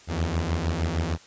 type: beating tone pair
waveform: sawtooth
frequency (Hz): 79.2 / 85.7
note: D#2 / F2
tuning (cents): +31 / -32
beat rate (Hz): 6.5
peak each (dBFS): -23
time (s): 0.07-1.18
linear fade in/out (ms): 50
effects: white hiss -51 dBFS RMS until 1.26 s + resampled to 16000 Hz